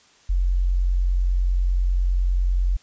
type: tone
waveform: sine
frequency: 45 Hz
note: F#1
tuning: 47 cents flat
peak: -17 dBFS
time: 0.29-2.77 s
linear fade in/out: 10 ms
effects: white hiss -55 dBFS RMS until 2.82 s + resampled to 16000 Hz